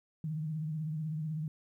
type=tone with vibrato; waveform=sine; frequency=155.56 Hz; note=D#3; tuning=in tune; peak=-33 dBFS; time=0.24-1.48 s; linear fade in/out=2 ms; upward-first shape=triangle; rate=16 Hz; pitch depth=83 cents each way; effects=12-bit